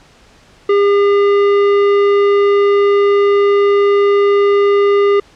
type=tone with tanh clipping; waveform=sine; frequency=403.8 Hz; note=G#4; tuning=49 cents flat; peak=-10 dBFS; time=0.69-5.2 s; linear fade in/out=5 ms; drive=13 dB; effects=pink hiss -46 dBFS RMS until 5.35 s + low-pass 6000 Hz 12 dB/octave